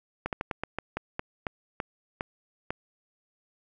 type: slowing click train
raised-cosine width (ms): 0.5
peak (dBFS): -15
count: 12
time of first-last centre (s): 0.26-2.705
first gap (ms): 68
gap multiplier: 1.22
effects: none